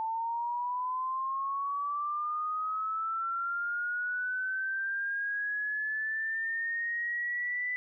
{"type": "linear sweep", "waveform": "sine", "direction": "up", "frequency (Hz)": [884, 1994], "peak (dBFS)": -30, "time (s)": [0, 7.76], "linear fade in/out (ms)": 0, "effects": []}